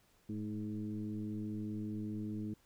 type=tone with frequency modulation; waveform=sine; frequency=212.5 Hz; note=G#3; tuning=40 cents sharp; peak=-37 dBFS; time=0.29-2.54 s; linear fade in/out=5 ms; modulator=105 Hz; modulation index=1.1; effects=pink hiss -70 dBFS RMS until 2.65 s